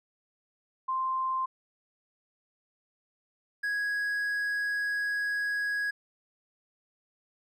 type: tone pair in turn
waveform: sine / triangle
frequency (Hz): 1046 / 1660.4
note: C6 / G#6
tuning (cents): -1 / -1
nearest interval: minor sixth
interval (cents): 800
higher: second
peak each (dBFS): -27 / -26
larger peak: second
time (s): 0.88-1.46 / 3.63-5.91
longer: second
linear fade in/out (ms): 10
effects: none